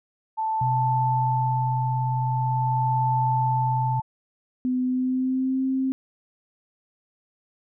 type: tone with tremolo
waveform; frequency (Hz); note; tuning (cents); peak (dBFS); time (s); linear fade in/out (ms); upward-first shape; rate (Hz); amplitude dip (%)
sine; 881; A5; +2; -21; 0.37-4.02; 20; sine; 0.44; 45
type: tone with vibrato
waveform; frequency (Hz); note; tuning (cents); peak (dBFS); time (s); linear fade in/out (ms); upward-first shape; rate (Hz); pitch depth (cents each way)
sine; 126.5; B2; +42; -23; 0.61-4; 5; sine; 18; 12
type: tone with pitch glide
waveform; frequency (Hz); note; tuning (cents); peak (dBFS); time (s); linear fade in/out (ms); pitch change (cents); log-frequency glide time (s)
sine; 253.2 to 263.8; B3 to C4; +43 to +14; -21; 4.65-5.92; 0; +71; 4.84-5.64
effects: none